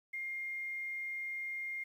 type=tone with quantisation; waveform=sine; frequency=2120 Hz; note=C7; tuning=22 cents sharp; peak=-37 dBFS; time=0.13-1.84 s; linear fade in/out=10 ms; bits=11; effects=none